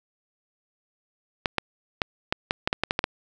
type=clicks; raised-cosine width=0.3 ms; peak=-6 dBFS; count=11; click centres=1.458 / 1.583 / 2.018 / 2.325 / 2.509 / 2.675 / 2.729 / 2.836 / 2.909 / 2.991 / 3.041 s; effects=none